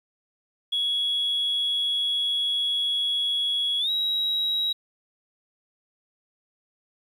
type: tone with pitch glide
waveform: sine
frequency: 3349 to 3847 Hz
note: G#7 to B7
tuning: +14 to -46 cents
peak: -21 dBFS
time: 0.72-4.73 s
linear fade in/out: 10 ms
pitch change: +240 cents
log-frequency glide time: 3.79-3.9 s
effects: tanh soft clip ceiling -19 dBFS + 9-bit